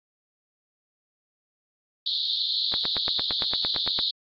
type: band-pass noise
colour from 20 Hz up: pink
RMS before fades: -27 dBFS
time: 2.06-4.11 s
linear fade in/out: 5 ms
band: 3500 to 4400 Hz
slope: 96 dB/octave
type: click train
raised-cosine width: 0.5 ms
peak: -16 dBFS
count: 12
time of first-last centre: 2.74-3.99 s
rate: 8.8 Hz
effects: AAC 64 kbps